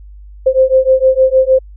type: beating tone pair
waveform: sine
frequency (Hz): 520 / 526.5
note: C5 / C5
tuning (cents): -11 / +11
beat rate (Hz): 6.5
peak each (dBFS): -10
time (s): 0.46-1.59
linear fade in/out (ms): 10
effects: added 50 Hz sine -32 dBFS peak until 1.76 s